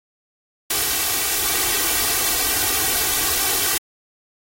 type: noise with comb filter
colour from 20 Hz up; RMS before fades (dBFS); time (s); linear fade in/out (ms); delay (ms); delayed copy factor
white; -20; 0.7-3.78; 5; 2.6; +0.75
effects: AAC 48 kbps